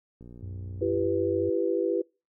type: click train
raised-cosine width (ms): 3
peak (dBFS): -34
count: 52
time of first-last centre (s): 0.21-1.06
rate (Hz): 60
type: tone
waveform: sine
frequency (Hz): 94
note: F#2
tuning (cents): +28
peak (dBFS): -35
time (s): 0.42-1.5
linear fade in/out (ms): 10
type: chord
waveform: sine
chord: E minor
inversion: none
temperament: equal with one note detuned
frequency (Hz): 337.9 / 392 / 493.9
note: E4 / G4 / B4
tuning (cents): +43 / 0 / 0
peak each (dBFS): -28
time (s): 0.81-2.02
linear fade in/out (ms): 10
effects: noise-tail reverb RT60 0.3 s tail -26 dB re dry